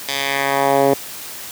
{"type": "tone with band-pass filter sweep", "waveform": "10% pulse", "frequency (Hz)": 138.59, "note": "C#3", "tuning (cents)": 0, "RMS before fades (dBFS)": -17, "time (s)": [0.08, 0.94], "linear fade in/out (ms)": 5, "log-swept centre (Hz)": [4200, 440], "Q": 1.2, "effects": ["white hiss -32 dBFS RMS until 1.51 s", "high-pass 80 Hz 12 dB/octave"]}